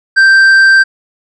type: tone with tanh clipping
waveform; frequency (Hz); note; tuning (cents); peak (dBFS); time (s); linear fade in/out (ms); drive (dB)
sine; 1568; G6; 0; -4; 0.16-0.84; 20; 6
effects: none